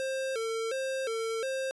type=tone with vibrato; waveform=square; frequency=488.8 Hz; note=B4; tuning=18 cents flat; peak=-31 dBFS; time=0-1.71 s; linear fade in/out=0 ms; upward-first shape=square; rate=1.4 Hz; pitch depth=140 cents each way; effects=resampled to 24000 Hz